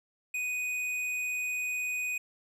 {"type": "tone with tanh clipping", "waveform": "triangle", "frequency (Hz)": 2489, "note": "D#7", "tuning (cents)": 0, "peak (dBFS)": -32, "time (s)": [0.34, 2.18], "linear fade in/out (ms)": 5, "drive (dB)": 15, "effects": []}